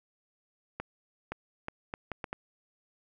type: accelerating click train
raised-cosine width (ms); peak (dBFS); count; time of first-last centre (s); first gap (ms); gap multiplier
0.5; -20; 7; 0.8-2.329; 520; 0.7
effects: none